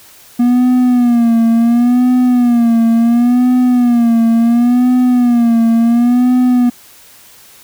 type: tone with vibrato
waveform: triangle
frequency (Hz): 239.6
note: A#3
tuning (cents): +48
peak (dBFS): -5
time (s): 0.39-6.7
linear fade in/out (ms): 10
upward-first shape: sine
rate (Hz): 0.71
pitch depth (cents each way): 81
effects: white hiss -41 dBFS RMS until 7.63 s